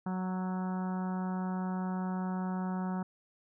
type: harmonic tone with a mistuned harmonic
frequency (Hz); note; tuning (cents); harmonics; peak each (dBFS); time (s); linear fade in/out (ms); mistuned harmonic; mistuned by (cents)
185; F#3; 0; 1 / 2 / 3 / 4 / 5 / 6 / 7 / 8 / 9; -32 / -46 / -50 / -44 / -44 / -51 / -49 / -53 / -58; 0.06-3.03; 5; 7; +20
effects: none